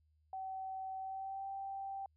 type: tone with pitch glide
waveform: sine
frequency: 763 to 781.3 Hz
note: G5 to G5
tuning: -47 to -6 cents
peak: -40 dBFS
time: 0.33-2.06 s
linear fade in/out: 2 ms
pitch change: +41 cents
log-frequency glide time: 0.98-1.47 s
effects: added 77 Hz sine -70 dBFS peak until 2.16 s